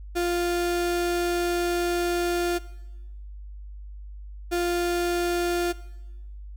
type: tone pair in turn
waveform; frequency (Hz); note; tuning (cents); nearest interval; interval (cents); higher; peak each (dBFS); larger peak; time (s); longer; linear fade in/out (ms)
35% pulse; 349.2 / 349.2; F4 / F4; 0 / 0; unison; 0; neither; -21; neither; 0.15-2.59 / 4.51-5.73; first; 20
effects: noise-tail reverb RT60 1.0 s tail -18 dB re dry + added 50 Hz sine -37 dBFS peak until 6.56 s